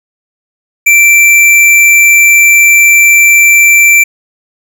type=tone with hard clipping; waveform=sine; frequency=2344 Hz; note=D7; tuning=4 cents flat; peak=-3 dBFS; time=0.86-4.04 s; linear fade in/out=10 ms; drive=16 dB; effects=none